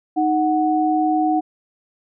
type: tone pair together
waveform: sine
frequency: 311.1 / 740 Hz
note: D#4 / F#5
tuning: 0 / 0 cents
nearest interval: octave + minor third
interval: 1500 cents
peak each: -18 dBFS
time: 0.16-1.41 s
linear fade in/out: 20 ms
effects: none